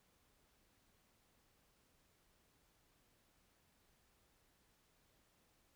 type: silence
effects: pink hiss -75 dBFS RMS until 5.75 s